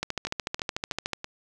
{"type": "two click trains", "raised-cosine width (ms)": 0.2, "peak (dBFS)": [-17, -11], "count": [4, 16], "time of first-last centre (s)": [[0.27, 1.244], [0.03, 1.133]], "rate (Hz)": [3.08, 13.6], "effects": []}